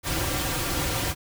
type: noise with comb filter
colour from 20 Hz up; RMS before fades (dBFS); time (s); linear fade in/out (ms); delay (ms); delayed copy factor
pink; -27; 0.03-1.15; 50; 4.7; -0.75
effects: none